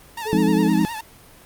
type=tone with vibrato; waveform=sawtooth; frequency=897 Hz; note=A5; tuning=33 cents sharp; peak=-24 dBFS; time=0.17-1.01 s; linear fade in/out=5 ms; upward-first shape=sine; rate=9.7 Hz; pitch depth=87 cents each way
type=tone; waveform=sine; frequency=434.6 Hz; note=A4; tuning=21 cents flat; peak=-24 dBFS; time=0.25-0.69 s; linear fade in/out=20 ms
type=chord; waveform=sine; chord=F minor seventh; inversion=none; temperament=equal; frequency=174.61 / 207.7 / 261.6 / 311.1 Hz; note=F3 / Ab3 / C4 / Eb4; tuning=0 / 0 / 0 / 0 cents; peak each=-21 / -20 / -23 / -20 dBFS; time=0.33-0.85 s; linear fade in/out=0 ms
effects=pink hiss -47 dBFS RMS until 1.45 s + Opus 32 kbps